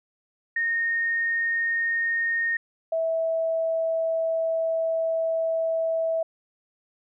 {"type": "tone pair in turn", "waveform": "sine", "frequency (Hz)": [1846, 652.7], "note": ["A#6", "E5"], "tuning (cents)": [-17, -17], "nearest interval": "octave + tritone", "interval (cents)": 1800, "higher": "first", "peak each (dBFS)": -22, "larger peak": "neither", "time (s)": [[0.56, 2.57], [2.92, 6.23]], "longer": "second", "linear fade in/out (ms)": 5, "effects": []}